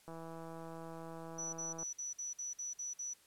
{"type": "click train", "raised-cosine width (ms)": 1, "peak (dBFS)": -35, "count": 288, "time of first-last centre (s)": [0.08, 1.83], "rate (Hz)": 164}
{"type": "tone bursts", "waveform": "sine", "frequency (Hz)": 5920, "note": "F#8", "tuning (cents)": 0, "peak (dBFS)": -39, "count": 9, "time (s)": [1.38, 3.138], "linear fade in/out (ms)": 10, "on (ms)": 150, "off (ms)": 51}
{"effects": ["white hiss -66 dBFS RMS until 3.26 s", "low-pass 12000 Hz 12 dB/octave"]}